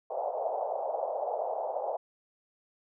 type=band-pass noise; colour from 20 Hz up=white; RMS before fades=-33 dBFS; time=0.1-1.97 s; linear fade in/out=5 ms; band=510 to 790 Hz; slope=48 dB/octave; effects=none